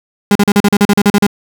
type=tone bursts; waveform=35% pulse; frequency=203.5 Hz; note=G#3; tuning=35 cents flat; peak=-4 dBFS; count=12; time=0.31-1.267 s; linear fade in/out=2 ms; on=44 ms; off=39 ms; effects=none